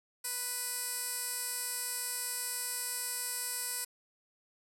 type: tone with band-pass filter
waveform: 15% pulse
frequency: 493.9 Hz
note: B4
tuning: in tune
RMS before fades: -37 dBFS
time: 0.24-3.85 s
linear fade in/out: 10 ms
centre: 10000 Hz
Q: 2.3
effects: none